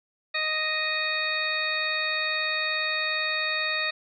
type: harmonic tone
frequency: 622.3 Hz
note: D#5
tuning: in tune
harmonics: 1 / 2 / 3 / 4 / 6 / 7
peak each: -36 / -35 / -29 / -30 / -33 / -34 dBFS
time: 0.34-3.91 s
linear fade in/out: 10 ms
effects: none